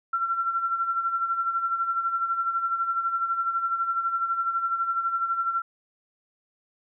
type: tone with tremolo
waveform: sine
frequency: 1358 Hz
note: F6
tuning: 49 cents flat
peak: -21 dBFS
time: 0.13-5.62 s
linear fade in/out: 5 ms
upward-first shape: sine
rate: 12 Hz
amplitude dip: 60%
effects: none